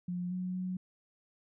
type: tone with pitch steps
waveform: sine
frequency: 178 / 182.7 / 183.9 Hz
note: F3 / F#3 / F#3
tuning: +33 / -22 / -10 cents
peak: -33 dBFS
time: 0.08-0.77 s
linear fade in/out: 5 ms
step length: 230 ms
effects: none